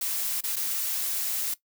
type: noise with dropouts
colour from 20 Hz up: blue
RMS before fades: -29 dBFS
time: 0.01-1.54 s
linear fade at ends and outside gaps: 5 ms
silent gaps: 0.408-0.437 / 0.559-0.564 s
effects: noise-tail reverb RT60 0.1 s tail -17 dB re dry